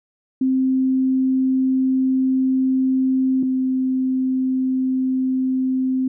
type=tone pair in turn; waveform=sine; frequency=261.6 / 259.8 Hz; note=C4 / C4; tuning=0 / -12 cents; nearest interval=unison; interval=12 cents; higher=first; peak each=-15 / -17 dBFS; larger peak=first; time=0.41-3.43 / 3.43-6.08 s; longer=first; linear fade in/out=5 ms; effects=none